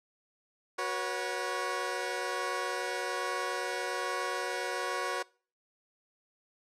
15% pulse chord, F# suspended fourth, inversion none, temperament equal with one note detuned, 370 / 484.3 / 554.4 Hz, F#4 / B4 / C#5, 0 / -34 / 0 cents, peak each -30 dBFS, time 0.78-5.23 s, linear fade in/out 10 ms, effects noise-tail reverb RT60 0.4 s tail -23 dB re dry + low-pass 9000 Hz 12 dB/octave

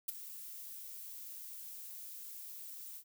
violet noise with ADSR envelope, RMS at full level -34 dBFS, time 0.08-3.04 s, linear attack 10 ms, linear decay 14 ms, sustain -14 dB, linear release 70 ms, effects none

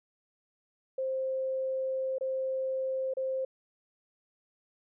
sine tone with dropouts, 526 Hz, C5, 9 cents sharp, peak -29 dBFS, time 0.98-3.45 s, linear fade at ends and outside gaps 5 ms, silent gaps 2.184-2.209 / 3.138-3.169 s, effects none

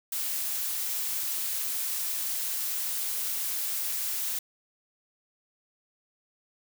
blue noise, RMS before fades -31 dBFS, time 0.12-4.39 s, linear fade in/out 5 ms, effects none

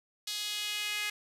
sawtooth tone with high-pass filter sweep, 417.7 Hz, G#4, 10 cents sharp, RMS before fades -35 dBFS, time 0.27-1.1 s, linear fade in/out 5 ms, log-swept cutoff 3900 to 2200 Hz, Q 2.3, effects resampled to 32000 Hz + 9-bit

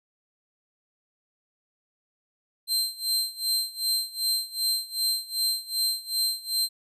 sawtooth tone with tremolo, 4130 Hz, C8, 23 cents flat, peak -19 dBFS, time 2.67-6.69 s, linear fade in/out 50 ms, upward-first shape sine, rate 2.6 Hz, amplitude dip 90%, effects resampled to 32000 Hz

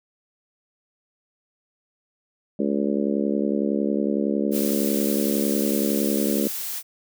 harmonic tone, 70.9 Hz, C#2, 40 cents sharp, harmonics 3 / 4 / 5 / 6 / 7 / 8, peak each -24 / -26 / -28 / -30 / -31 / -32 dBFS, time 2.59-6.48 s, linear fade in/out 5 ms
blue noise, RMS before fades -30 dBFS, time 4.51-6.83 s, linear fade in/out 50 ms
effects none

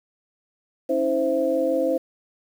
sine tone cluster, 276.5 / 322.3 / 522 / 663 Hz, C#4 / E4 / C5 / E5, -4 / -39 / -4 / +10 cents, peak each -28 / -26 / -21 / -29 dBFS, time 0.89-1.98 s, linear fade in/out 10 ms, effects 8-bit

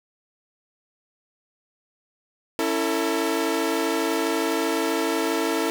sawtooth chord, A major, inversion first, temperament equal with one note detuned, 277.2 / 329.6 / 448.7 Hz, C#4 / E4 / A4, 0 / 0 / +34 cents, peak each -25 / -21 / -22 dBFS, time 2.59-5.7 s, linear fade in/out 0 ms, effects none

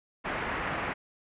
white low-pass noise, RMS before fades -33 dBFS, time 0.24-0.94 s, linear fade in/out 20 ms, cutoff 2100 Hz, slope 24 dB/octave, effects resampled to 8000 Hz

